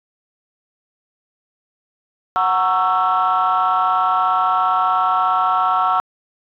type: chord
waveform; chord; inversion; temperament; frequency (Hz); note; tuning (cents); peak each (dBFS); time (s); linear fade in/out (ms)
sine; F# dominant seventh; none; just; 740 / 925 / 1110 / 1332; F#5 / A#5 / C#6 / E6; 0 / -14 / +2 / +18; -18 / -21 / -19 / -17; 2.36-6; 0
effects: tanh soft clip ceiling -8 dBFS